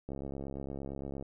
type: click train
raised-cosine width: 2 ms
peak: -27 dBFS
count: 79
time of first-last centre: 0.09-1.225 s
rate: 68.7 Hz
effects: none